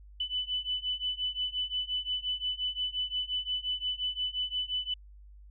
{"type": "beating tone pair", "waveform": "sine", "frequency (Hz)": [2992, 2997.7], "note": ["F#7", "F#7"], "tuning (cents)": [19, 22], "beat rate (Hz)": 5.7, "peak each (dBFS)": [-34, -33], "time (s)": [0.2, 4.94], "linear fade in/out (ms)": 5, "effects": ["added 50 Hz sine -49 dBFS peak until 5.5 s"]}